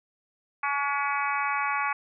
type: harmonic tone with a mistuned harmonic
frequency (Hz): 282.6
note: C#4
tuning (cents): +34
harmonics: 3 / 4 / 5 / 6 / 7 / 8 / 9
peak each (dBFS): -31 / -29 / -33 / -37 / -36 / -33 / -37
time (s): 0.63-1.93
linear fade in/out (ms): 5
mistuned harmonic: 5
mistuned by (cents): +27
effects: none